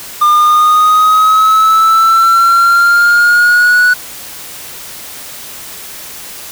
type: exponential sweep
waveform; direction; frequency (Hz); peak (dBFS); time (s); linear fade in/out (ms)
triangle; up; 1200 to 1480; -3; 0.21-3.94; 10
effects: white hiss -28 dBFS RMS until 6.51 s